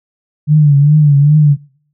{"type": "tone with vibrato", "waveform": "sine", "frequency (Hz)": 146.83, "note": "D3", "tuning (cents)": 0, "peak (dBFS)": -4, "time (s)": [0.47, 1.57], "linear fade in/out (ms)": 50, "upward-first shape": "triangle", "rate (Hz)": 2.5, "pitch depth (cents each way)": 91, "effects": ["noise-tail reverb RT60 0.6 s tail -25 dB re dry"]}